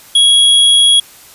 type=tone; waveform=square; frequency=3322 Hz; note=G#7; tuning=in tune; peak=-6 dBFS; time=0.15-1 s; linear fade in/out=5 ms; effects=white hiss -39 dBFS RMS until 1.34 s + resampled to 32000 Hz